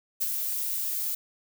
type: noise with ADSR envelope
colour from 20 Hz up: violet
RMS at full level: -25 dBFS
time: 0.2-1.15 s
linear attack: 22 ms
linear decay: 30 ms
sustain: -5 dB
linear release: 4 ms
effects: none